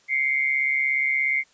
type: tone pair together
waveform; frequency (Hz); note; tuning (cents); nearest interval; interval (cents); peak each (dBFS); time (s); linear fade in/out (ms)
sine; 2095 / 2232; C7 / C#7; +2 / +11; minor second; 109; -21 / -26; 0.08-1.44; 50
effects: white hiss -59 dBFS RMS until 1.53 s + resampled to 16000 Hz